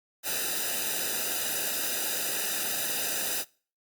white noise with comb filter, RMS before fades -30 dBFS, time 0.23-3.45 s, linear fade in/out 50 ms, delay 0.91 ms, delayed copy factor -0.95, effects noise-tail reverb RT60 0.4 s tail -23 dB re dry + Opus 48 kbps

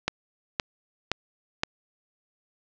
click train, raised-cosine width 0.2 ms, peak -6 dBFS, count 4, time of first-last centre 0.08-1.634 s, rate 1.93 Hz, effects low-pass 5000 Hz 12 dB/octave

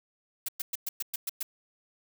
blue noise bursts, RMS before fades -32 dBFS, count 8, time 0.46-1.43 s, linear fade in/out 5 ms, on 25 ms, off 110 ms, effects none

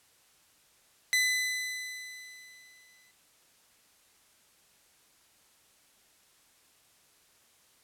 sawtooth tone with exponential decay, 2008 Hz, B6, 28 cents sharp, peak -19 dBFS, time 1.13-3.11 s, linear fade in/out 0 ms, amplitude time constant 430 ms, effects white hiss -64 dBFS RMS until 7.83 s + low-pass 12000 Hz 12 dB/octave

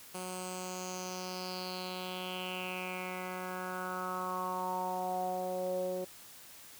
10% pulse tone with low-pass filter sweep, 183.5 Hz, F#3, 14 cents flat, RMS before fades -38 dBFS, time 0.14-6.05 s, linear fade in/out 10 ms, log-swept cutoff 9700 to 480 Hz, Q 5.3, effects white hiss -53 dBFS RMS until 6.79 s

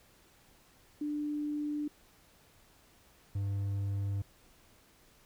sine / triangle tone pair in turn, 296.4 / 99.48 Hz, D4 / G2, +16 / +26 cents, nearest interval octave + perfect fifth, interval 1890 cents, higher first, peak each -32 / -29 dBFS, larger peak second, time 1.01-1.88 / 3.35-4.22 s, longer neither, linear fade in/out 5 ms, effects pink hiss -63 dBFS RMS until 5.25 s

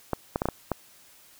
clicks, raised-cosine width 1 ms, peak -11 dBFS, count 6, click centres 0.133 / 0.359 / 0.419 / 0.456 / 0.487 / 0.717 s, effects white hiss -55 dBFS RMS until 1.39 s

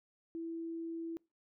sine tone, 330.7 Hz, E4, 6 cents sharp, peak -38 dBFS, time 0.35-1.17 s, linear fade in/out 0 ms, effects noise-tail reverb RT60 0.3 s tail -26 dB re dry

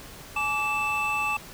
triangle tone cluster, 848 / 1161 / 2643 Hz, G#5 / D6 / E7, +36 / -20 / +4 cents, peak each -29 / -28 / -25 dBFS, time 0.36-1.37 s, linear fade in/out 5 ms, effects pink hiss -44 dBFS RMS until 1.53 s

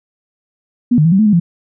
sine tone with pitch steps, 242.8 / 152.2 / 165.1 / 191.9 / 216.8 / 208.9 / 170.6 Hz, B3 / D#3 / E3 / G3 / A3 / G#3 / F3, -29 / -38 / +3 / -37 / -25 / +10 / -40 cents, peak -7 dBFS, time 0.91-1.4 s, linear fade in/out 10 ms, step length 70 ms, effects none

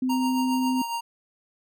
sine tone, 256.6 Hz, C4, 34 cents flat, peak -22 dBFS, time 0.02-0.82 s, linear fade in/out 5 ms
square tone with tremolo, 932 Hz, A#5, 1 cent flat, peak -26 dBFS, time 0.09-1.01 s, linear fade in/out 10 ms, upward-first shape triangle, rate 7.3 Hz, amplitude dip 55%
effects none

